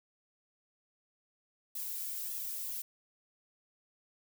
violet noise with flanger, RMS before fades -39 dBFS, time 1.75-2.82 s, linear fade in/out 5 ms, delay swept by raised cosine 1.3 to 2.5 ms, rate 1.7 Hz, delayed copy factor -0.65, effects none

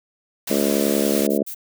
white noise, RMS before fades -28 dBFS, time 0.47-1.27 s, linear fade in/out 5 ms
harmonic tone, 70.7 Hz, C#2, 35 cents sharp, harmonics 3 / 4 / 5 / 6 / 7 / 8 / 9, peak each -23 / -24 / -25 / -26 / -26 / -27 / -28 dBFS, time 0.5-1.43 s, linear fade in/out 5 ms
violet noise bursts, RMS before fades -32 dBFS, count 3, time 1.13-1.547 s, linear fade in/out 10 ms, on 83 ms, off 84 ms
effects none

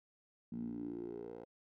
10% pulse tone with band-pass filter sweep, 58 Hz, A#1, 8 cents flat, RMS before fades -44 dBFS, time 0.52-1.45 s, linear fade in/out 5 ms, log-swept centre 210 to 540 Hz, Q 6.4, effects none

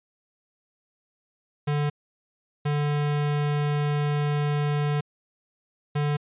square tone bursts at uneven times, 146.8 Hz, D3, in tune, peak -23 dBFS, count 3, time 1.67-1.9 / 2.65-5.01 / 5.95-6.17 s, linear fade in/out 10 ms, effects resampled to 8000 Hz

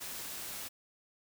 white noise, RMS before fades -42 dBFS, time 0-0.69 s, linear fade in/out 20 ms, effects none

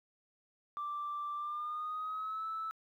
sine tone with pitch glide, 1174.7 to 1311 Hz, D6 to E6, 0 to -10 cents, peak -35 dBFS, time 0.77-2.71 s, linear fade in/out 0 ms, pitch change +190 cents, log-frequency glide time 1.35-2.46 s, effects tanh soft clip ceiling -32 dBFS + 12-bit

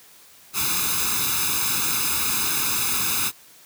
white noise with comb filter, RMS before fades -23 dBFS, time 0.53-3.32 s, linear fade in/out 50 ms, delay 0.79 ms, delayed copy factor +0.9, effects white hiss -50 dBFS RMS until 3.65 s + high-pass 60 Hz 12 dB/octave

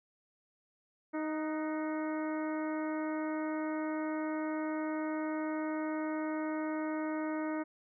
harmonic tone with a mistuned harmonic, 311.1 Hz, D#4, in tune, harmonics 1 / 2 / 3 / 4 / 5 / 6 / 7, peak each -34 / -40 / -44 / -46 / -48 / -50 / -51 dBFS, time 1.13-7.64 s, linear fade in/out 20 ms, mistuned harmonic 5, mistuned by -56 cents, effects none

